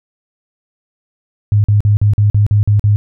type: tone bursts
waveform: sine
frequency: 103.83 Hz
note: G#2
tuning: in tune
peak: -7 dBFS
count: 9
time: 1.52-2.96 s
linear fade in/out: 0 ms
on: 120 ms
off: 45 ms
effects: none